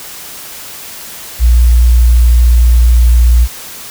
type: tone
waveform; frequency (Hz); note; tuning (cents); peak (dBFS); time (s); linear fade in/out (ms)
sine; 59.4; A#1; +33; -3; 1.39-3.48; 50
effects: white hiss -28 dBFS RMS until 3.9 s